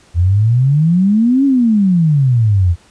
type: exponential two-way sweep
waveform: sine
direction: up then down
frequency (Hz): 82.41 to 281.8 to 82.41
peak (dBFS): -8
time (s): 0.14-2.76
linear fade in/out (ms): 50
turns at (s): 1.45
effects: pink hiss -48 dBFS RMS until 2.9 s + resampled to 22050 Hz